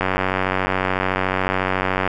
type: click train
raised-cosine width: 0.5 ms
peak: -4 dBFS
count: 195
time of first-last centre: 0.01-2.076 s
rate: 93.9 Hz
effects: none